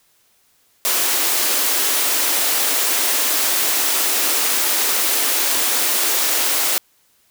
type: high-pass noise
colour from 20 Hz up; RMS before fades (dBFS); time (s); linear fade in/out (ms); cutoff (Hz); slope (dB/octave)
white; -18; 0.85-6.78; 0; 260; 48
effects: white hiss -59 dBFS RMS until 7.3 s